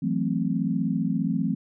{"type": "chord", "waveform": "sine", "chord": "F# half-diminished seventh", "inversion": "third", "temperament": "equal", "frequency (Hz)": [164.81, 185, 220, 261.6], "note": ["E3", "F#3", "A3", "C4"], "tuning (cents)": [0, 0, 0, 0], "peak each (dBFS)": -28, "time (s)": [0.02, 1.55], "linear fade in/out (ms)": 10, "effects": []}